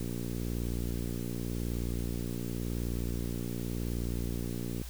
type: click train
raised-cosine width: 3 ms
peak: -23 dBFS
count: 285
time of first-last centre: 0.01-4.815 s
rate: 59.1 Hz
effects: added 60 Hz sine -40 dBFS peak until 4.89 s + white hiss -49 dBFS RMS until 4.89 s